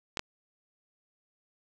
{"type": "clicks", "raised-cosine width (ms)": 0.2, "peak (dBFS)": -14, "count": 2, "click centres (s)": [0.172, 0.194], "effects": []}